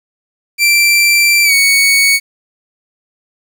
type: tone with pitch glide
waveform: sawtooth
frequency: 2349 to 2227 Hz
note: D7 to C#7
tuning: 0 to +7 cents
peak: -4 dBFS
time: 0.58-2.2 s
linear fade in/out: 50 ms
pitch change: -93 cents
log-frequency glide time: 1.44-1.53 s
effects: 7-bit